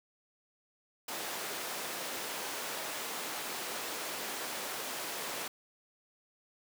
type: high-pass noise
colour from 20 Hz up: pink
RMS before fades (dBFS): -39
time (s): 1.08-5.48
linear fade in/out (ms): 5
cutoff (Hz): 410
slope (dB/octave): 12
effects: none